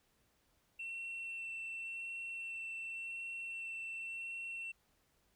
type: tone with vibrato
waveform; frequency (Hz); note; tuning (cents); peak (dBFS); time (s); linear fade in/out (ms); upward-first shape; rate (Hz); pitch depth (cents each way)
sine; 2700; E7; +41; -39; 0.79-4.72; 10; sine; 0.9; 10
effects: tanh soft clip ceiling -39 dBFS + pink hiss -75 dBFS RMS until 5.35 s